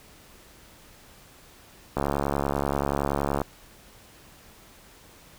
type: click train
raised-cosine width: 1 ms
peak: -11 dBFS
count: 103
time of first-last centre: 1.97-3.417 s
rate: 70.5 Hz
effects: pink hiss -52 dBFS RMS until 5.38 s